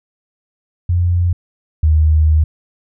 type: tone pair in turn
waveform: sine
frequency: 87.8 / 77.69 Hz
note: F2 / D#2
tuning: +10 / -2 cents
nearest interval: major second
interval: 212 cents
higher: first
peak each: -11 / -8 dBFS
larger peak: second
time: 0.89-1.33 / 1.83-2.44 s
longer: second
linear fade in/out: 5 ms
effects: none